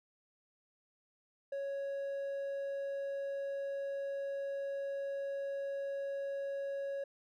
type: tone with hard clipping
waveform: sine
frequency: 554.4 Hz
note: C#5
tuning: in tune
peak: -37 dBFS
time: 1.52-7.04 s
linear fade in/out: 5 ms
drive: 3 dB
effects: none